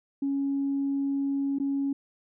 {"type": "tone with dropouts", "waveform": "sine", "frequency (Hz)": 277.2, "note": "C#4", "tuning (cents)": 0, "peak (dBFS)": -24, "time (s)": [0.22, 1.93], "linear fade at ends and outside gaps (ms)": 5, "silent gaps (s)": [1.586, 1.599], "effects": ["tanh soft clip ceiling -20 dBFS"]}